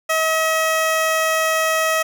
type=tone; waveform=15% pulse; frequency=639 Hz; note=D#5; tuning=46 cents sharp; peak=-10 dBFS; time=0.09-2.03 s; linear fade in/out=10 ms; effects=none